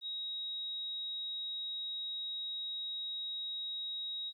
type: tone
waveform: sine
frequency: 3800 Hz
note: A#7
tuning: 33 cents sharp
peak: -37 dBFS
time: 0.01-4.33 s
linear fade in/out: 50 ms
effects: 13-bit